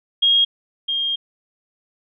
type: tone pair in turn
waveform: sine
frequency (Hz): 3263 / 3222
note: G#7 / G7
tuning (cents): -31 / +47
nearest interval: unison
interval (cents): 22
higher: first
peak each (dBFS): -12 / -19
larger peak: first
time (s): 0.22-0.45 / 0.88-1.16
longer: second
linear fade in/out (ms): 10
effects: none